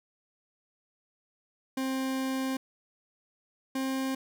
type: tone pair in turn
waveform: 40% pulse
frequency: 264 / 265.4 Hz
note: C4 / C4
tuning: +16 / +25 cents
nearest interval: unison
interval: 9 cents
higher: second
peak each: -28 dBFS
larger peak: neither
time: 1.77-2.57 / 3.75-4.15 s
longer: first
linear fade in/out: 5 ms
effects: none